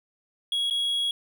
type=tone with dropouts; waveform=triangle; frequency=3322 Hz; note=G#7; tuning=in tune; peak=-22 dBFS; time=0.52-1.11 s; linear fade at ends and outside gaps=2 ms; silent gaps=0.7-0.708 s; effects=none